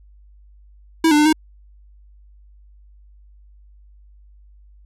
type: tone with pitch steps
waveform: square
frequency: 324.2 / 297.3 / 300.4 / 312.6 Hz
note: E4 / D4 / D4 / D#4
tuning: -29 / +21 / +39 / +8 cents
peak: -12 dBFS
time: 1.04-1.328 s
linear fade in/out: 5 ms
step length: 72 ms
effects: added 50 Hz sine -45 dBFS peak until 4.85 s + low-pass 11000 Hz 12 dB/octave